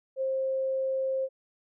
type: tone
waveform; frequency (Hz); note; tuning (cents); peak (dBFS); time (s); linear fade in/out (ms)
sine; 530; C5; +22; -26; 0.16-1.29; 50
effects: none